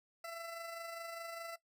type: tone with amplitude modulation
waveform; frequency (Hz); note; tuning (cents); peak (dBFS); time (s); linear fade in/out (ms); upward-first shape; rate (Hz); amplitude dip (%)
20% pulse; 670; E5; +28; -37; 0.24-1.56; 5; sine; 24.9; 40
effects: noise-tail reverb RT60 0.1 s tail -17 dB re dry